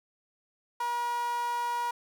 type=tone with high-pass filter; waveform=sawtooth; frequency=478.8 Hz; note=A#4; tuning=46 cents sharp; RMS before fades=-31 dBFS; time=0.8-1.91 s; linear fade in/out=5 ms; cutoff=960 Hz; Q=5.5; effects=none